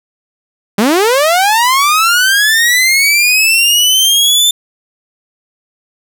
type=linear sweep; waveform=sawtooth; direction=up; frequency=190 to 3570 Hz; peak=-4 dBFS; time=0.78-4.51 s; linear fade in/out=5 ms; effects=none